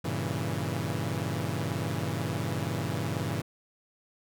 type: chord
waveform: sawtooth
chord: G diminished seventh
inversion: none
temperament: equal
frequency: 98 / 116.54 / 138.59 / 164.81 Hz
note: G2 / Bb2 / Db3 / Fb3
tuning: 0 / 0 / 0 / 0 cents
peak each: -31 dBFS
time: 0.04-3.42 s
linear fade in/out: 10 ms
effects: none